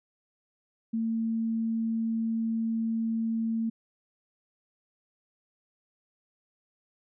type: tone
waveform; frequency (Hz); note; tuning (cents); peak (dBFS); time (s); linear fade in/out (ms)
sine; 225.8; A3; +45; -26; 0.93-3.7; 10
effects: none